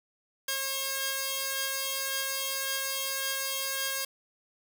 5% pulse tone pair together, 540 / 1618.2 Hz, C#5 / G#6, -45 / -45 cents, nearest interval octave + perfect fifth, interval 1900 cents, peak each -22 / -21 dBFS, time 0.48-4.05 s, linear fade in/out 5 ms, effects none

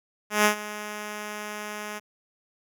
5% pulse tone with ADSR envelope, 210 Hz, G#3, 19 cents sharp, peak -5 dBFS, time 0.3-2 s, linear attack 150 ms, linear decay 100 ms, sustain -17 dB, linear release 26 ms, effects none

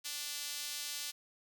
sawtooth tone with high-pass filter, 293.2 Hz, D4, 3 cents flat, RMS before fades -41 dBFS, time 0.04-1.12 s, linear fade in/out 20 ms, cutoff 4000 Hz, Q 0.95, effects none

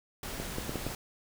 pink noise, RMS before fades -39 dBFS, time 0.23-0.95 s, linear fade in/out 2 ms
clicks, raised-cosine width 2 ms, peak -21 dBFS, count 5, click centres 0.4 / 0.584 / 0.694 / 0.757 / 0.866 s
effects none

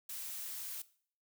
blue noise, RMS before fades -43 dBFS, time 0.09-0.82 s, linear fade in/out 5 ms, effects noise-tail reverb RT60 0.5 s tail -18 dB re dry

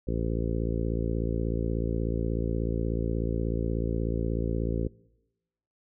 harmonic tone, 56.5 Hz, A1, 47 cents sharp, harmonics 1 / 2 / 3 / 4 / 5 / 6 / 7 / 8 / 9, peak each -30 / -33 / -35 / -36 / -37 / -38 / -38 / -39 / -40 dBFS, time 0.07-4.88 s, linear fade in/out 10 ms, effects noise-tail reverb RT60 1.0 s tail -24 dB re dry

